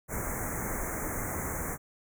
pink band-stop noise, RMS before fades -34 dBFS, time 0.08-1.78 s, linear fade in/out 50 ms, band 2200 to 6200 Hz, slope 96 dB/octave, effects none

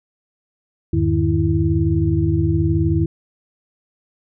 sine tone cluster, 81.5 / 100.6 / 153.8 / 329.5 Hz, E2 / G2 / D#3 / E4, -19 / +45 / -20 / -1 cents, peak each -20 dBFS, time 0.93-3.06 s, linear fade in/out 5 ms, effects none

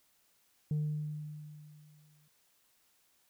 sine tone with exponential decay, 150.9 Hz, D3, 47 cents sharp, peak -26 dBFS, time 0.71-2.28 s, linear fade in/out 2 ms, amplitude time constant 340 ms, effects tanh soft clip ceiling -28 dBFS + white hiss -71 dBFS RMS until 3.29 s

